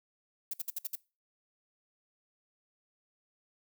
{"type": "noise bursts", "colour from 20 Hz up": "violet", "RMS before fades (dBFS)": -35, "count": 6, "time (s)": [0.51, 0.955], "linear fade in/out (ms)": 5, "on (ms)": 25, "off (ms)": 59, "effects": ["noise-tail reverb RT60 0.3 s tail -22 dB re dry"]}